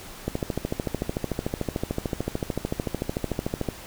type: click train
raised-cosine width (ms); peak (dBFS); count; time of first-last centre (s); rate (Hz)
2; -12; 47; 0.28-3.687; 13.5
effects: pink hiss -42 dBFS RMS until 3.86 s